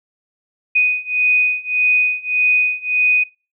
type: beating tone pair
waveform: sine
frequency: 2489 / 2490.7 Hz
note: D#7 / D#7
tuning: 0 / +1 cents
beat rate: 1.7 Hz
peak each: -17 / -16 dBFS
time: 0.75-3.24 s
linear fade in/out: 10 ms
effects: noise-tail reverb RT60 0.3 s tail -21 dB re dry